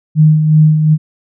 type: tone with tremolo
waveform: sine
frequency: 154.7 Hz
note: D#3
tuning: 10 cents flat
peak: -3 dBFS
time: 0.15-0.98 s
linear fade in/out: 50 ms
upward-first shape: sine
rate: 2.7 Hz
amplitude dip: 50%
effects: none